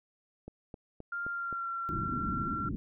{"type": "click train", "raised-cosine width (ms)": 2, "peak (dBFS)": -30, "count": 5, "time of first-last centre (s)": [0.48, 1.527], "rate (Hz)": 3.82}
{"type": "tone with pitch glide", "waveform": "sine", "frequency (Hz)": [1396.9, 1363.4], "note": ["F6", "F6"], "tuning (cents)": [0, -42], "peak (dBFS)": -33, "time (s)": [1.12, 2.69], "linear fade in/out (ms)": 5, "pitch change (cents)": -42, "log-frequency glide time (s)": [1.29, 1.69]}
{"type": "low-pass noise", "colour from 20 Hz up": "white", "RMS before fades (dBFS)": -36, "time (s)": [1.89, 2.76], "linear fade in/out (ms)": 0, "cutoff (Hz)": 330, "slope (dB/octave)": 48}
{"effects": []}